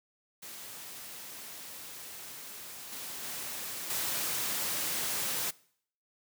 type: noise with level steps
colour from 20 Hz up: white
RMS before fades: -45 / -41 / -39 / -33 dBFS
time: 0.42-5.51 s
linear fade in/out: 10 ms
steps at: 2.92 / 3.23 / 3.9 s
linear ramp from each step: 2 ms
effects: noise-tail reverb RT60 0.6 s tail -22 dB re dry + high-pass 100 Hz 12 dB/octave